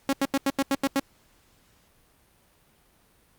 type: tone bursts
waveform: sawtooth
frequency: 274.1 Hz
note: C#4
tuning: 19 cents flat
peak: -17 dBFS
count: 8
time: 0.09-0.997 s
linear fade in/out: 2 ms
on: 39 ms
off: 85 ms
effects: pink hiss -62 dBFS RMS until 3.38 s + Opus 48 kbps